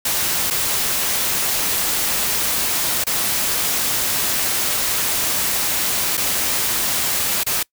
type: noise with dropouts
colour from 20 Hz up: white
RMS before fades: -20 dBFS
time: 0.05-7.63 s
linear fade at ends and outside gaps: 5 ms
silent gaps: 0.502-0.507 / 3.04-3.067 / 6.171-6.175 / 7.435-7.464 s
effects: noise-tail reverb RT60 0.1 s tail -24 dB re dry